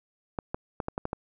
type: clicks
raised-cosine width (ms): 1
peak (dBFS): -16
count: 7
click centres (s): 0.388 / 0.545 / 0.802 / 0.884 / 0.979 / 1.054 / 1.131
effects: none